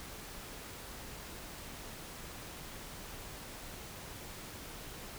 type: silence
effects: pink hiss -47 dBFS RMS until 5.18 s